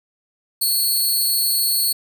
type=tone with amplitude modulation; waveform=10% pulse; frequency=4368 Hz; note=C#8; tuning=26 cents flat; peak=-7 dBFS; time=0.61-1.93 s; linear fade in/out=10 ms; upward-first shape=sine; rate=247 Hz; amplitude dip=65%; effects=7-bit